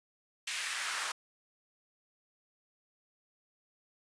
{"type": "noise with high-pass filter sweep", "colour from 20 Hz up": "pink", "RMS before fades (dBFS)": -36, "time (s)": [0.47, 1.12], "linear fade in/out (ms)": 5, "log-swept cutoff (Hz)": [2300, 1100], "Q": 1.7, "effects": ["resampled to 22050 Hz"]}